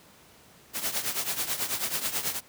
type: noise with tremolo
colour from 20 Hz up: white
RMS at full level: -27 dBFS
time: 0.73-2.41 s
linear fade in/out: 50 ms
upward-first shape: triangle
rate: 9.2 Hz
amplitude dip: 80%
effects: pink hiss -55 dBFS RMS until 2.48 s + high-pass 80 Hz 12 dB/octave